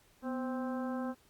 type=harmonic tone with a mistuned harmonic; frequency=261.6 Hz; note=C4; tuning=in tune; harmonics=1 / 2 / 3 / 4 / 5 / 6; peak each=-35 / -41 / -45 / -47 / -49 / -51 dBFS; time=0.22-1.15 s; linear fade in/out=50 ms; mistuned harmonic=1; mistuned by=-84 cents; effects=pink hiss -66 dBFS RMS until 1.29 s + Opus 48 kbps